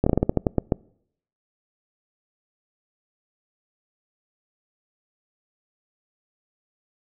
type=slowing click train; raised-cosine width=2 ms; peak=-5 dBFS; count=11; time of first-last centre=0.04-0.722 s; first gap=25 ms; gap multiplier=1.21; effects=noise-tail reverb RT60 0.7 s tail -25 dB re dry